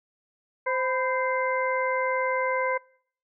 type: harmonic tone with a mistuned harmonic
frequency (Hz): 520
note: C5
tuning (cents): -11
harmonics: 1 / 2 / 3 / 4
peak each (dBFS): -27 / -28 / -33 / -31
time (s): 0.66-2.78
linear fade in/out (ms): 10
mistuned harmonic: 2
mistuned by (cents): -64
effects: noise-tail reverb RT60 0.6 s tail -26 dB re dry